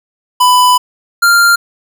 square tone pair in turn, 996 / 1393.5 Hz, B5 / F6, +14 / -4 cents, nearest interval tritone, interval 582 cents, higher second, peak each -6 dBFS, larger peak neither, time 0.4-0.78 / 1.22-1.56 s, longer first, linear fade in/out 10 ms, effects none

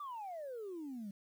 sine exponential sweep, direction down, 1200 to 192.3 Hz, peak -40 dBFS, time 0-1.11 s, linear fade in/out 5 ms, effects tanh soft clip ceiling -39 dBFS + 11-bit

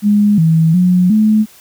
sine tone with pitch steps, 206.8 / 161.8 / 180.6 / 215.3 Hz, G#3 / E3 / F#3 / A3, -7 / -32 / -42 / -37 cents, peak -7 dBFS, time 0.02-1.46 s, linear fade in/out 50 ms, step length 360 ms, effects white hiss -43 dBFS RMS until 1.6 s

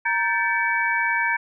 sine tone cluster, 934 / 1558 / 1749 / 2274 Hz, A#5 / G6 / A6 / C#7, +3 / -11 / -11 / +44 cents, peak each -25 dBFS, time 0.05-1.37 s, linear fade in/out 10 ms, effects none

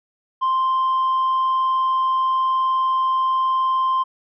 sine tone with tanh clipping, 1046.5 Hz, C6, in tune, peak -17 dBFS, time 0.41-4.04 s, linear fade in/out 20 ms, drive 1 dB, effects none

